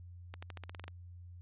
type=accelerating click train; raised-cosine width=0.3 ms; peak=-29 dBFS; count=10; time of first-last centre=0.34-0.88 s; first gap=85 ms; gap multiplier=0.91; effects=added 88 Hz sine -48 dBFS peak until 1.41 s + resampled to 8000 Hz